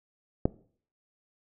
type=click; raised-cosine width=2 ms; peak=-9 dBFS; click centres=0.455 s; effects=noise-tail reverb RT60 0.5 s tail -20 dB re dry